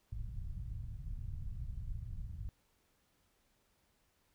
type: low-pass noise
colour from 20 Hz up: pink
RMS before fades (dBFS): -42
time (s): 0.12-2.49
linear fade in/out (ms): 0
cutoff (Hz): 120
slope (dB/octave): 24
effects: pink hiss -75 dBFS RMS until 4.34 s